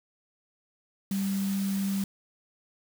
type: tone in noise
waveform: sine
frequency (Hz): 196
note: G3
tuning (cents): 0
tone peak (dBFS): -26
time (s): 1.11-2.04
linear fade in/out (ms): 2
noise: white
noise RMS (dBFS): -41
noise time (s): 1.11-2.04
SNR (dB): +12
effects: none